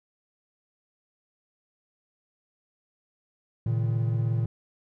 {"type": "tone cluster", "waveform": "triangle", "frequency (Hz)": [114.1, 140.1, 156.6], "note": ["A#2", "C#3", "D#3"], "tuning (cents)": [-37, 19, 11], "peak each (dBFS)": [-22, -31, -31], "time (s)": [3.66, 4.46], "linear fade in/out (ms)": 5, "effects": []}